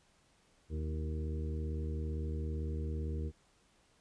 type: harmonic tone with a mistuned harmonic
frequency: 77.78 Hz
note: D#2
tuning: in tune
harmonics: 1 / 2 / 3 / 4 / 5 / 6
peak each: -35 / -44 / -47 / -48 / -49 / -49 dBFS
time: 0.69-3.32 s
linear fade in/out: 50 ms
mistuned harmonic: 4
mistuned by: +37 cents
effects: pink hiss -69 dBFS RMS until 4 s + resampled to 22050 Hz